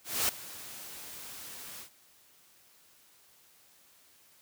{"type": "noise with ADSR envelope", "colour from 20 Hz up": "white", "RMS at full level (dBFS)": -27, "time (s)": [0.04, 1.9], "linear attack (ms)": 250, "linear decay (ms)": 3, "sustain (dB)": -18, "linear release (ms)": 93, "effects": ["white hiss -62 dBFS RMS until 4.41 s", "high-pass 60 Hz 12 dB/octave"]}